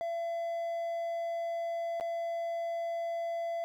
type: tone with dropouts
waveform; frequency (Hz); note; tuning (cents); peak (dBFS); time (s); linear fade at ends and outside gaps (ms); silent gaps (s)
triangle; 675; E5; +41; -30; 0.01-3.64; 0; 1.999-2.009
effects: none